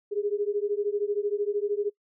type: beating tone pair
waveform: sine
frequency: 405.1 / 418.1 Hz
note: G#4 / G#4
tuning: -43 / +12 cents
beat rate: 13 Hz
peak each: -28 dBFS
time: 0.11-1.9 s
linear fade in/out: 20 ms
effects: noise-tail reverb RT60 0.1 s tail -24 dB re dry